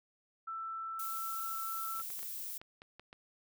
sine tone, 1329 Hz, E6, 14 cents sharp, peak -38 dBFS, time 0.47-2.02 s, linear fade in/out 10 ms
violet noise, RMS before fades -42 dBFS, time 0.99-2.58 s, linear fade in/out 5 ms
clicks, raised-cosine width 0.3 ms, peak -35 dBFS, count 8, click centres 1.998 / 2.103 / 2.192 / 2.23 / 2.615 / 2.819 / 2.996 / 3.129 s
effects none

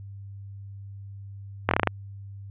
slowing click train, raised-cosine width 0.5 ms, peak -4 dBFS, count 7, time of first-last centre 1.69-1.873 s, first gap 22 ms, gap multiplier 1.13, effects added 99 Hz sine -38 dBFS peak until 2.5 s + resampled to 8000 Hz

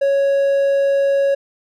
triangle tone, 554.4 Hz, C#5, in tune, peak -11 dBFS, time 0.01-1.35 s, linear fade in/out 10 ms, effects none

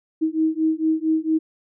sine beating tone pair, 315.3 / 319.7 Hz, D#4 / D#4, +23 / +47 cents, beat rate 4.4 Hz, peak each -21 dBFS, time 0.21-1.39 s, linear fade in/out 20 ms, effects none

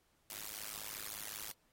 white noise with amplitude modulation, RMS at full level -41 dBFS, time 0.3-1.52 s, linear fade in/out 2 ms, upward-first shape sine, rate 105 Hz, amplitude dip 100%, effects pink hiss -75 dBFS RMS until 1.72 s + AAC 48 kbps

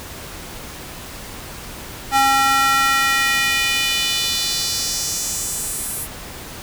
square tone with high-pass filter sweep, 271.2 Hz, C#4, 38 cents flat, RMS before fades -19 dBFS, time 2.11-6.08 s, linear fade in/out 50 ms, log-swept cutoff 890 to 11000 Hz, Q 2.1, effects pink hiss -34 dBFS RMS until 6.62 s

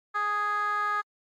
15% pulse tone with band-pass filter, 415.3 Hz, G#4, in tune, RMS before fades -28 dBFS, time 0.14-1.02 s, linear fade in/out 20 ms, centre 1400 Hz, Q 6.6, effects AAC 48 kbps

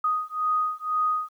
sine beating tone pair, 1244.5 / 1246.5 Hz, D#6 / D#6, 0 / +3 cents, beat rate 2 Hz, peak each -26 dBFS, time 0.04-1.29 s, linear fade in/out 5 ms, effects 10-bit

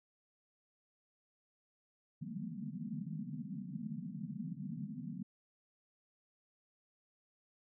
pink band-pass noise, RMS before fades -43 dBFS, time 2.21-5.23 s, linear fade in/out 10 ms, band 140 to 250 Hz, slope 96 dB/octave, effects none

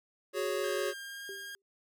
square chord, F# suspended second, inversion none, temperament equal, 370 / 415.3 / 554.4 Hz, F#4 / G#4 / C#5, 0 / 0 / 0 cents, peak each -36 dBFS, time 0.33-0.94 s, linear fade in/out 50 ms
sawtooth tone with pitch glide, 1600 to 1618.6 Hz, G6 to G#6, +35 to -45 cents, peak -38 dBFS, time 0.64-1.55 s, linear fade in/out 0 ms, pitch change +20 cents, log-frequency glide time 0.91-1.27 s
sine tone with exponential decay, 392 Hz, G4, in tune, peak -40 dBFS, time 1.29-1.62 s, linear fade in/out 1 ms, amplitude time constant 70 ms
effects none

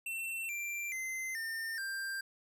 square tone with pitch steps, 2696 / 2361 / 2067 / 1809.8 / 1584.6 Hz, E7 / D7 / C7 / A6 / G6, +38 / +9 / -22 / +48 / +18 cents, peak -37 dBFS, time 0.06-2.21 s, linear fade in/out 5 ms, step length 430 ms, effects none

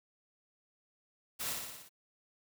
white noise with echo, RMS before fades -38 dBFS, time 1.39-1.54 s, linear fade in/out 20 ms, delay 59 ms, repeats 6, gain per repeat -3 dB, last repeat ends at 1.894 s, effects none

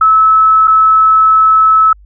sine tone with dropouts, 1300 Hz, E6, 24 cents flat, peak -4 dBFS, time 0.01-1.93 s, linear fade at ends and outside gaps 5 ms, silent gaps 0.674-0.678 s, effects added 50 Hz sine -37 dBFS peak until 2.05 s

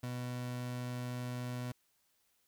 30% pulse tone, 123.8 Hz, B2, 5 cents sharp, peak -35 dBFS, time 0.03-1.72 s, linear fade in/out 5 ms, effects white hiss -75 dBFS RMS until 2.47 s

